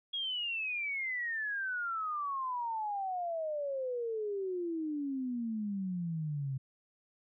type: exponential sweep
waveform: sine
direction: down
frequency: 3322 to 130.81 Hz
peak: -33 dBFS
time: 0.13-6.58 s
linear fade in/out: 10 ms
effects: none